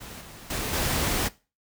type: noise with level steps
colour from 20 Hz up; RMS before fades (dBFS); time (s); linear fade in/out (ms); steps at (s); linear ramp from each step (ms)
pink; -41 / -45 / -30 / -26; 0-1.29; 20; 0.21 / 0.5 / 0.73; 5
effects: noise-tail reverb RT60 0.3 s tail -19 dB re dry